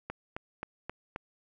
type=click train; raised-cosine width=0.5 ms; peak=-21 dBFS; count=5; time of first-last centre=0.1-1.161 s; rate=3.77 Hz; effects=none